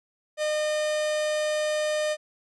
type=tone; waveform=45% pulse; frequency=609 Hz; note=D#5; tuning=37 cents flat; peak=-24 dBFS; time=0.37-2.17 s; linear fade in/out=50 ms; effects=resampled to 22050 Hz